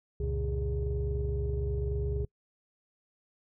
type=tone cluster; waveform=sine; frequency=67.7 / 88.6 / 117.1 / 141 / 409.7 Hz; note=C#2 / F2 / A#2 / C#3 / G#4; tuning=-40 / +25 / +8 / +30 / -24 cents; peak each=-30 / -39 / -37 / -37 / -35 dBFS; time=0.2-2.25 s; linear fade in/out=5 ms; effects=noise-tail reverb RT60 0.1 s tail -26 dB re dry + tanh soft clip ceiling -22 dBFS